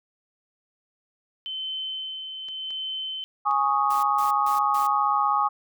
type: tone with tremolo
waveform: sine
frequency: 3069 Hz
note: G7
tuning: 37 cents flat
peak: -28 dBFS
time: 1.46-3.24 s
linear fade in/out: 0 ms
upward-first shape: sine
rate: 0.86 Hz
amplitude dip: 45%
type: clicks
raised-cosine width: 0.2 ms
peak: -30 dBFS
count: 3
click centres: 2.486 / 2.706 / 3.511 s
type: chord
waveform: sine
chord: Ab suspended fourth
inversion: none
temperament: equal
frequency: 830.6 / 1108.7 / 1244.5 Hz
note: Ab5 / Db6 / Eb6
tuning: 0 / 0 / 0 cents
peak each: -24 dBFS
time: 3.45-5.49 s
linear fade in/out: 20 ms
type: noise bursts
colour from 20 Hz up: white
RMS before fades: -40 dBFS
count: 4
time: 3.9-4.87 s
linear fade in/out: 5 ms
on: 130 ms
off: 150 ms
effects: none